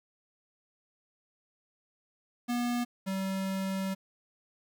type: tone pair in turn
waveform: square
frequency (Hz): 241.7 / 191.98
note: B3 / G3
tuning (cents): -37 / -36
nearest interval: major third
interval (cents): 399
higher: first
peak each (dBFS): -29 / -31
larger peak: first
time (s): 2.48-2.85 / 3.06-3.95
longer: second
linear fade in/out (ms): 20
effects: 10-bit